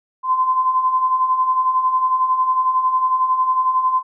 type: beating tone pair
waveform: sine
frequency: 1021 / 1032 Hz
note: C6 / C6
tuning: -43 / -24 cents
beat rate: 11 Hz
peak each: -23 / -15 dBFS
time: 0.23-4.03 s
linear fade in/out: 50 ms
effects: none